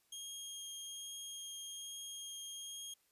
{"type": "tone with vibrato", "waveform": "20% pulse", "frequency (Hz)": 3243, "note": "G#7", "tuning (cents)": -42, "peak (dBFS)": -39, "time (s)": [0.12, 2.94], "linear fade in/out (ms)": 5, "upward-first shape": "triangle", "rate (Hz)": 1.2, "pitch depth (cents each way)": 8, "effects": ["white hiss -75 dBFS RMS until 3.11 s", "resampled to 32000 Hz"]}